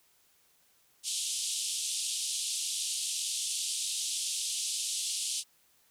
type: band-pass noise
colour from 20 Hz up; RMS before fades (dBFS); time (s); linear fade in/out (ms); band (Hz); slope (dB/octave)
white; -34; 1.03-5.44; 50; 2900 to 10000; 48
effects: white hiss -67 dBFS RMS until 5.9 s